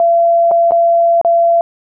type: tone with dropouts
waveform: sine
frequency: 679 Hz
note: F5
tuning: 49 cents flat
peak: -7 dBFS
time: 0-1.61 s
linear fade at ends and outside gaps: 1 ms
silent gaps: 0.512-0.516 / 0.709-0.719 / 1.214-1.248 s
effects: none